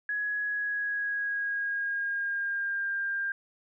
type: tone with pitch glide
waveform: sine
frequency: 1676 to 1597.5 Hz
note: G#6 to G6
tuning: +15 to +32 cents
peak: -28 dBFS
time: 0.09-3.32 s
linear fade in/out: 2 ms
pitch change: -83 cents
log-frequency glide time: 0.42-2.88 s
effects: none